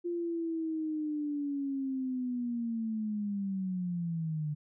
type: linear sweep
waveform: sine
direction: down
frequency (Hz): 349.2 to 147.6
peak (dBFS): -31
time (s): 0.04-4.55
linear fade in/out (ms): 20
effects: none